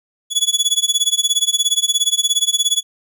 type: tone with tremolo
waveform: 25% pulse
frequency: 3400 Hz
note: G#7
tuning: 40 cents sharp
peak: -7 dBFS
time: 0.3-2.83 s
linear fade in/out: 50 ms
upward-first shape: sine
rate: 17 Hz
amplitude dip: 95%
effects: none